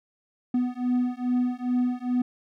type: beating tone pair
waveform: triangle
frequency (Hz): 246.9 / 249.3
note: B3 / B3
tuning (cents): 0 / +16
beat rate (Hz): 2.4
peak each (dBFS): -24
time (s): 0.54-2.22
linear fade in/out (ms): 5
effects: none